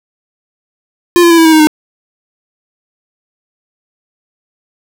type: tone with pitch steps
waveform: square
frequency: 349.4 / 341.8 / 334.4 / 327.1 / 320 / 313.1 / 306.3 Hz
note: F4 / F4 / E4 / E4 / D#4 / D#4 / D#4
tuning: +1 / -37 / +25 / -13 / +49 / +11 / -27 cents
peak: -4 dBFS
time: 1.16-1.671 s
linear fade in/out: 0 ms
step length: 73 ms
effects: none